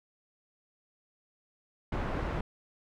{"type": "low-pass noise", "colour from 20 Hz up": "pink", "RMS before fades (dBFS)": -33, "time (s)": [1.92, 2.41], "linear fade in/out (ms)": 5, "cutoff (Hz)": 1500, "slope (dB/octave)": 12, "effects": []}